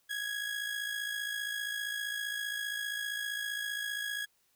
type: tone with amplitude modulation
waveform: 30% pulse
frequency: 1661.2 Hz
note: G#6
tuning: in tune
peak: -29 dBFS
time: 0.09-4.26 s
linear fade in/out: 20 ms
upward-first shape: sine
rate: 55.2 Hz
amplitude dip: 55%
effects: white hiss -72 dBFS RMS until 4.55 s